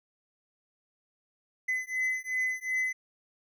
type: beating tone pair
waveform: triangle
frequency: 2024 / 2026.7 Hz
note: B6 / B6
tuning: +42 / +44 cents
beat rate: 2.7 Hz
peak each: -30 dBFS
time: 1.68-2.93 s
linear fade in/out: 10 ms
effects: none